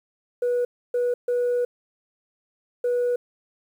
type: tone bursts at uneven times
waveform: sine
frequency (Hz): 487.8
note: B4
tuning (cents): -21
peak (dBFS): -18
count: 4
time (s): 0.42-0.65 / 0.94-1.14 / 1.28-1.65 / 2.84-3.16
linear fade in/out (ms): 5
effects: tanh soft clip ceiling -18 dBFS + 9-bit